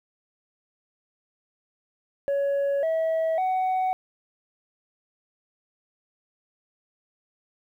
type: tone with pitch steps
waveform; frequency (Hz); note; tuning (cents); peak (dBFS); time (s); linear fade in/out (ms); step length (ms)
sine; 560 / 647 / 747.5; C#5 / E5 / F#5; +18 / -32 / +17; -19; 2.28-3.93; 0; 550
effects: tanh soft clip ceiling -21 dBFS + 10-bit